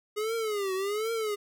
square tone with vibrato, 415.3 Hz, G#4, in tune, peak -29 dBFS, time 0.16-1.36 s, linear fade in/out 20 ms, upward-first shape triangle, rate 1.3 Hz, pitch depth 190 cents each way, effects none

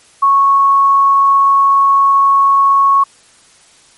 sine tone, 1104 Hz, C#6, 7 cents flat, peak -6 dBFS, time 0.22-3.04 s, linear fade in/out 10 ms, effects white hiss -46 dBFS RMS until 3.97 s + MP3 48 kbps

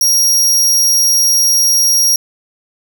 sawtooth tone, 5630 Hz, F8, 13 cents sharp, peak -6 dBFS, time 0.01-2.16 s, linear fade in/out 2 ms, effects none

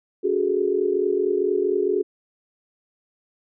sine tone cluster, 285.2 / 367.7 / 412.1 / 440.8 Hz, C#4 / F#4 / G#4 / A4, +49 / -11 / -13 / +3 cents, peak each -31 / -22 / -22 / -30 dBFS, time 0.23-2.03 s, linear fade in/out 20 ms, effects none

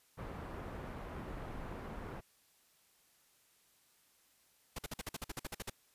pink low-pass noise, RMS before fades -45 dBFS, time 0.17-2.21 s, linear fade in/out 20 ms, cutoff 1400 Hz, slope 12 dB/octave
pink noise bursts, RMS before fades -41 dBFS, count 13, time 4.76-5.699 s, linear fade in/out 5 ms, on 27 ms, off 49 ms
effects white hiss -70 dBFS RMS until 5.94 s + resampled to 32000 Hz

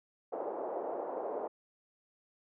pink band-pass noise, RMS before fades -38 dBFS, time 0.32-1.48 s, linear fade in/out 10 ms, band 410 to 780 Hz, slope 24 dB/octave, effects none

